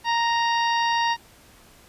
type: harmonic tone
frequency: 932.3 Hz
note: A#5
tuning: in tune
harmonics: 1 / 2 / 3 / 4 / 5 / 6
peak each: -21 / -27 / -31 / -33 / -35 / -37 dBFS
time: 0.04-1.17 s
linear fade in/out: 50 ms
effects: pink hiss -52 dBFS RMS until 1.88 s + resampled to 32000 Hz